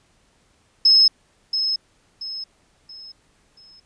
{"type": "tone with echo", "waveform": "sine", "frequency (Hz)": 5180, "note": "E8", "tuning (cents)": -31, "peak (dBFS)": -10, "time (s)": [0.85, 1.08], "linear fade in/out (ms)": 5, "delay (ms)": 680, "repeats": 4, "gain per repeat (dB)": -9, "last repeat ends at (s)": 3.8, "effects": ["pink hiss -61 dBFS RMS until 3.85 s", "resampled to 22050 Hz"]}